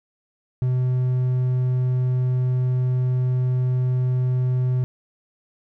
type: tone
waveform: triangle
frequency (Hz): 126.8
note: B2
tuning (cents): +46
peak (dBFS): -16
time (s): 0.62-4.84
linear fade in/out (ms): 0
effects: none